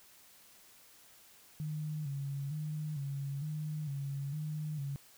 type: tone with vibrato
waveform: sine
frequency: 145.9 Hz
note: D3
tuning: 11 cents flat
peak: -35 dBFS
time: 1.6-4.96 s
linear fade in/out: 0 ms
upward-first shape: square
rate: 1.1 Hz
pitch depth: 80 cents each way
effects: white hiss -60 dBFS RMS until 5.17 s